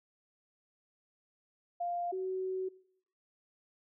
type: tone pair in turn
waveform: sine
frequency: 698.5 / 375.2 Hz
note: F5 / F#4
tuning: 0 / +24 cents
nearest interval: major seventh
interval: 1076 cents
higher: first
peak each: -32 / -33 dBFS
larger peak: first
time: 1.8-2.12 / 2.12-2.69 s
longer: second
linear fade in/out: 10 ms
effects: noise-tail reverb RT60 0.7 s tail -21 dB re dry